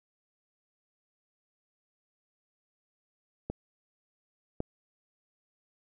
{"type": "clicks", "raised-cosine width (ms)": 2, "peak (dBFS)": [-20, -18], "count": 2, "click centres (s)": [3.5, 4.604], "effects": []}